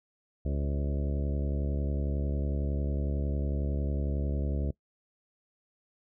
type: harmonic tone with a mistuned harmonic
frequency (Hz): 71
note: C#2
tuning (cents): +42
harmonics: 1 / 2 / 3 / 4 / 5 / 6 / 7 / 8 / 9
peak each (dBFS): -29 / -35 / -39 / -41 / -43 / -45 / -46 / -47 / -48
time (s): 0.45-4.71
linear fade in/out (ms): 5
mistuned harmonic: 7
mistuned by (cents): +26
effects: noise-tail reverb RT60 0.1 s tail -22 dB re dry